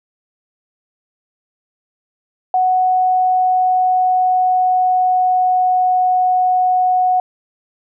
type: tone with pitch glide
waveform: sine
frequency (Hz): 740 to 735.3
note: F#5 to F#5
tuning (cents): 0 to -11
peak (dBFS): -11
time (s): 2.54-7.2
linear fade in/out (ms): 2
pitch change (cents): -11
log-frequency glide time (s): 2.8-6.03
effects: none